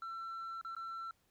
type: tone with dropouts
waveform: sine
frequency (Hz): 1345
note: E6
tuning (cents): +34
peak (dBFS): -38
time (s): 0.02-1.11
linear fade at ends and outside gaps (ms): 2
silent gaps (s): 0.613-0.648 / 0.75-0.765
effects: tanh soft clip ceiling -40 dBFS + pink hiss -75 dBFS RMS until 1.3 s